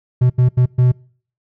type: tone bursts at uneven times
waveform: triangle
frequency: 125.2 Hz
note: B2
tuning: 24 cents sharp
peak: -7 dBFS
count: 4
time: 0.21-0.3 / 0.38-0.49 / 0.57-0.66 / 0.78-0.92 s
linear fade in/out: 10 ms
effects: noise-tail reverb RT60 0.5 s tail -25 dB re dry